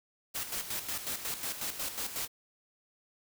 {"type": "noise with tremolo", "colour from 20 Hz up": "white", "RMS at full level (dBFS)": -35, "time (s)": [0.34, 2.28], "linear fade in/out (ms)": 20, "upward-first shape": "square", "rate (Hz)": 5.5, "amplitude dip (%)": 60, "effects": []}